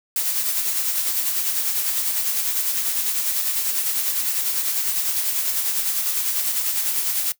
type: noise with tremolo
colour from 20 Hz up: blue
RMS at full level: -21 dBFS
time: 0.16-7.32 s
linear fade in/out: 2 ms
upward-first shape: sine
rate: 10 Hz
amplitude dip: 40%
effects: noise-tail reverb RT60 0.1 s tail -18 dB re dry